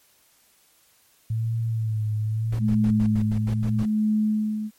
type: tone with vibrato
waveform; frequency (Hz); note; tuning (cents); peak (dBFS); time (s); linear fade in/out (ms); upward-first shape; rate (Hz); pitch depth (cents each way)
sine; 110.8; A2; +13; -22; 1.3-3.83; 5; sine; 0.91; 56
type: noise bursts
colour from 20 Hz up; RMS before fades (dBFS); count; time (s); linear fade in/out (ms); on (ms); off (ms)
brown; -33; 9; 2.52-3.856; 5; 72; 86
type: tone with tremolo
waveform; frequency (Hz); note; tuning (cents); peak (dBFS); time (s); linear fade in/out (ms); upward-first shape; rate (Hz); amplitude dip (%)
sine; 214.2; A3; -46; -18; 2.59-4.71; 50; sine; 0.81; 65
effects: white hiss -60 dBFS RMS until 4.78 s + MP3 64 kbps